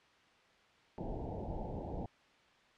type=low-pass noise; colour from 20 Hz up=pink; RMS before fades=-41 dBFS; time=0.98-2.06 s; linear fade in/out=0 ms; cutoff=900 Hz; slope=96 dB/octave; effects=white hiss -65 dBFS RMS until 2.77 s + low-pass 3000 Hz 12 dB/octave